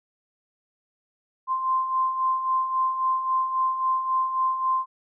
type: beating tone pair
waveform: sine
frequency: 1041 / 1044.7 Hz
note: C6 / C6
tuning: -9 / -3 cents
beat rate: 3.7 Hz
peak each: -30 / -22 dBFS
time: 1.47-4.86 s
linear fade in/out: 50 ms
effects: none